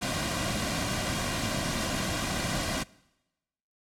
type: noise with comb filter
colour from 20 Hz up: pink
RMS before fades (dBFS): -30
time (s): 0.01-2.84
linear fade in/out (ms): 20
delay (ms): 2.3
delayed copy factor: -0.6
effects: noise-tail reverb RT60 1.0 s tail -23 dB re dry + low-pass 9000 Hz 12 dB/octave